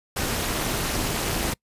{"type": "noise with amplitude modulation", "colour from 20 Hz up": "pink", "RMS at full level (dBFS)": -22, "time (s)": [0.16, 1.54], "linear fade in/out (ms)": 10, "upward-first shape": "sine", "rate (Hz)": 283, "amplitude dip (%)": 90, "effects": ["noise-tail reverb RT60 0.1 s tail -26 dB re dry", "resampled to 32000 Hz"]}